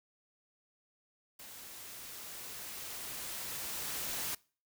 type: noise with level ramp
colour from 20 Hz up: white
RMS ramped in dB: -50 to -37 dBFS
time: 1.39-4.35 s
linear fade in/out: 5 ms
effects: noise-tail reverb RT60 0.4 s tail -24 dB re dry